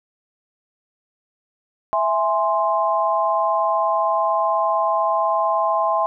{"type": "chord", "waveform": "sine", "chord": "E augmented", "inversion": "none", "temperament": "equal", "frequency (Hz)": [659.3, 830.6, 1046.5], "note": ["E5", "G#5", "B#5"], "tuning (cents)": [0, 0, 0], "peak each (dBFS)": [-21, -22, -20], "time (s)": [1.93, 6.06], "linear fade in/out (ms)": 0, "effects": []}